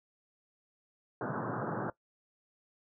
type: band-pass noise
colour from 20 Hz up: pink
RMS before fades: -36 dBFS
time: 1.21-1.9 s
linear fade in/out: 2 ms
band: 110 to 1600 Hz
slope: 96 dB/octave
effects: noise-tail reverb RT60 0.1 s tail -18 dB re dry